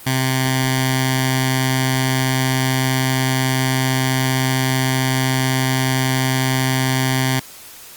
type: tone with notch filter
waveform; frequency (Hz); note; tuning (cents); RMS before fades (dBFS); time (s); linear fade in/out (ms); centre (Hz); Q
10% pulse; 130.81; C3; 0; -18; 0.06-7.4; 10; 490; 0.57
effects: white hiss -39 dBFS RMS until 7.96 s + Opus 32 kbps